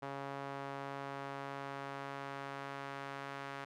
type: tone with band-pass filter sweep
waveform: sawtooth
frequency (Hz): 138.59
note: C#3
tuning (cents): 0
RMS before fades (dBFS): -44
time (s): 0.02-3.65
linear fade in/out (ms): 10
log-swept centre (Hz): 890 to 1400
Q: 0.98
effects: none